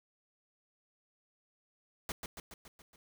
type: noise with echo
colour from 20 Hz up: pink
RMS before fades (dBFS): -38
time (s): 2.09-2.12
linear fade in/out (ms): 2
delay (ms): 140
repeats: 6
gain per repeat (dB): -4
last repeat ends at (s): 2.96
effects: none